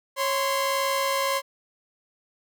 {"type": "tone pair together", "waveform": "sawtooth", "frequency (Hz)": [549.3, 1037], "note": ["C#5", "C6"], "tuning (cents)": [-16, -16], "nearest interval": "major seventh", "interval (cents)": 1100, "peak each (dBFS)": -22, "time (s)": [0.16, 1.42], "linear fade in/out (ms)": 50, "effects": []}